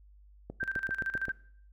click train, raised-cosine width 2 ms, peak -26 dBFS, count 7, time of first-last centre 0.5-1.283 s, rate 7.66 Hz
sine tone with tremolo, 1568 Hz, G6, in tune, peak -29 dBFS, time 0.6-1.32 s, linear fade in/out 10 ms, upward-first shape square, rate 13 Hz, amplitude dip 75%
effects noise-tail reverb RT60 0.6 s tail -20 dB re dry + added 50 Hz sine -54 dBFS peak until 1.72 s

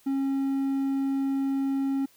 triangle tone, 272.2 Hz, C#4, 31 cents flat, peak -22 dBFS, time 0.06-2.06 s, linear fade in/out 10 ms, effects white hiss -60 dBFS RMS until 2.16 s

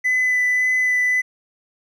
triangle tone with vibrato, 2003 Hz, B6, 24 cents sharp, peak -13 dBFS, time 0.04-1.22 s, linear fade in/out 20 ms, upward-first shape sine, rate 1.8 Hz, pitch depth 10 cents each way, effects tanh soft clip ceiling -11 dBFS

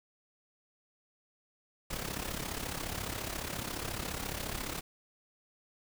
pink noise with amplitude modulation, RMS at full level -35 dBFS, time 1.9-4.81 s, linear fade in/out 10 ms, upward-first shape sine, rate 34.4 Hz, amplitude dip 70%, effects none

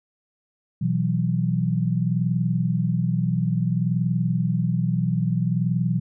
sine chord, B suspended fourth, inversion none, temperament just, 123.47 / 164.63 / 185.21 Hz, B2 / E3 / F#3, 0 / -2 / +2 cents, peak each -24 / -23 / -25 dBFS, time 0.81-6 s, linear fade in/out 10 ms, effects none

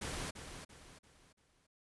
pink noise with echo, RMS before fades -41 dBFS, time 0.01-0.31 s, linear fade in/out 10 ms, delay 340 ms, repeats 4, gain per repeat -8 dB, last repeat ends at 1.67 s, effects resampled to 24000 Hz

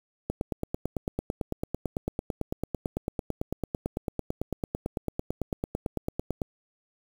click train, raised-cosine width 2 ms, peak -15 dBFS, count 56, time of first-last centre 0.3-6.418 s, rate 8.99 Hz, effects 7-bit

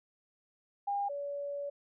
sine tone pair in turn, 806 / 569.9 Hz, G5 / C#5, +48 / +48 cents, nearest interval tritone, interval 600 cents, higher first, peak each -30 / -35 dBFS, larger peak first, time 0.87-1.09 / 1.09-1.7 s, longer second, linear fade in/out 10 ms, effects none

